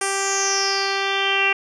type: tone with low-pass filter sweep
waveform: 10% pulse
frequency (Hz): 392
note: G4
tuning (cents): 0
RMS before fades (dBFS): -21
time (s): 0.01-1.53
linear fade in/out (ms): 5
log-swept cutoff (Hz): 8800 to 2600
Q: 7.5
effects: none